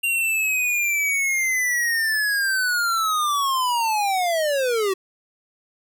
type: linear sweep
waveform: square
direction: down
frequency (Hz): 2783 to 370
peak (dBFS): -20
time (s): 0.03-4.94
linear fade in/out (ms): 10
effects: none